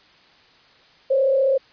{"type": "tone with frequency modulation", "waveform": "sine", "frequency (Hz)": 538, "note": "C5", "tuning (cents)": 48, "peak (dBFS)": -15, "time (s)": [1.1, 1.58], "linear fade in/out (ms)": 10, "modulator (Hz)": 35.2, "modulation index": 0.61, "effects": ["white hiss -53 dBFS RMS until 1.72 s", "resampled to 11025 Hz"]}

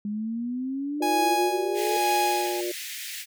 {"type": "exponential sweep", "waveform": "sine", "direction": "up", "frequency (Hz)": [204.1, 440], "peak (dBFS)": -27, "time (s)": [0.05, 1.97], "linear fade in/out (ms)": 2}
{"type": "harmonic tone", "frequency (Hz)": 118.5, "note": "A#2", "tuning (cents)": 29, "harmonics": [3, 4, 5], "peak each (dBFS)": [-28, -39, -35], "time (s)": [1, 2.72], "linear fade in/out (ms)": 10}
{"type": "tone with tremolo", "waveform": "45% pulse", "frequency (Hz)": 830.6, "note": "G#5", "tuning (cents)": 0, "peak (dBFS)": -21, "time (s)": [1.02, 2.61], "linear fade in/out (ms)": 5, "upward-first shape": "sine", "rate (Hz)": 1.1, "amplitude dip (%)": 75}
{"type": "high-pass noise", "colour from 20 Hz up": "pink", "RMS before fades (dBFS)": -36, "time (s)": [1.74, 3.26], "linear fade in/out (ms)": 50, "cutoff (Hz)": 1800, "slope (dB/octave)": 48}
{"effects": []}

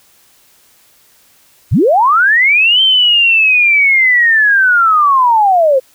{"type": "linear two-way sweep", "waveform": "sine", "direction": "up then down", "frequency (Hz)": [60.3, 3136, 504], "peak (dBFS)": -6, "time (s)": [1.71, 5.8], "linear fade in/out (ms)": 20, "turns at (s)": 2.82, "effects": ["white hiss -49 dBFS RMS until 5.94 s"]}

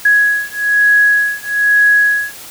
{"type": "beating tone pair", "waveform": "sine", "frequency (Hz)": [1669, 1670.1], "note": ["G#6", "G#6"], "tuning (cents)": [8, 9], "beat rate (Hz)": 1.1, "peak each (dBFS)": [-12, -12], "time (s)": [0.05, 2.34], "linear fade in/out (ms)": 5, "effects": ["white hiss -33 dBFS RMS until 2.5 s"]}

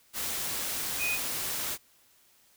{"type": "tone in noise", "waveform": "sine", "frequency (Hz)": 2489, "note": "D#7", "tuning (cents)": 0, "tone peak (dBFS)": -28, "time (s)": [0.98, 1.19], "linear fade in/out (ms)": 50, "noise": "white", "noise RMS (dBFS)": -33, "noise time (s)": [0.13, 1.78], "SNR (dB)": 2, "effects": ["white hiss -63 dBFS RMS until 2.56 s"]}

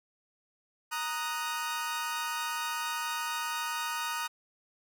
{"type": "chord", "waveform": "sawtooth", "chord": "D# minor", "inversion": "second", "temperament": "equal", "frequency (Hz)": [932.3, 1244.5, 1480], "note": ["A#5", "D#6", "F#6"], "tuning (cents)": [0, 0, 0], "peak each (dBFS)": [-32, -32, -35], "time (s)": [0.91, 4.28], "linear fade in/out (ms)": 20, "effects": []}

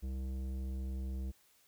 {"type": "tone with tanh clipping", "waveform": "sine", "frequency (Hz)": 65.41, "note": "C2", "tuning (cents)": 0, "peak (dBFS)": -38, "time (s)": [0.02, 1.32], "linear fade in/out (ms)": 20, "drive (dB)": 13, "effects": ["white hiss -68 dBFS RMS until 1.67 s"]}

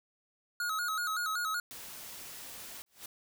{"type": "tone with vibrato", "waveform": "square", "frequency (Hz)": 1356, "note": "E6", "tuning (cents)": 49, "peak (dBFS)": -32, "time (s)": [0.6, 1.6], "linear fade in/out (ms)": 2, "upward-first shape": "square", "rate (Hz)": 5.3, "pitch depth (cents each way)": 100}
{"type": "noise", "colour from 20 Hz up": "white", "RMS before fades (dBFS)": -46, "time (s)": [1.71, 2.82], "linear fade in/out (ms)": 0}
{"type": "noise with exponential growth", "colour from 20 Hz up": "white", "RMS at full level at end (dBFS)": -41, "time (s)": [2.86, 3.06], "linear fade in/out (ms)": 5, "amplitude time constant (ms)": 42}
{"effects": []}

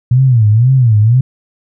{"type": "tone with vibrato", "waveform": "sine", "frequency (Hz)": 118.3, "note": "A#2", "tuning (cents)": 26, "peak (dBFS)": -5, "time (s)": [0.11, 1.21], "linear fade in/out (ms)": 5, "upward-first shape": "sine", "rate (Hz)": 2, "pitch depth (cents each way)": 210, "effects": []}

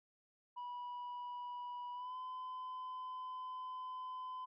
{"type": "tone with pitch glide", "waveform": "sine", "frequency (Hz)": [978, 1017.8], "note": ["B5", "C6"], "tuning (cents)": [-17, -48], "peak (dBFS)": -40, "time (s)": [0.56, 4.46], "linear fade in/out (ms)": 20, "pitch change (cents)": 69, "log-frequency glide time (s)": [1.93, 2.16], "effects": ["tanh soft clip ceiling -42 dBFS"]}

